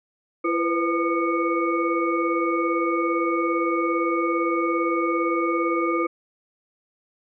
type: tone cluster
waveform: sine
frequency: 337.4 / 490.4 / 508 / 1216 / 2225 Hz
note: E4 / B4 / B4 / D#6 / C#7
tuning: +40 / -12 / +49 / -40 / +6 cents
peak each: -23 / -31 / -30 / -25 / -31 dBFS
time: 0.44-6.07 s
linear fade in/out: 10 ms
effects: none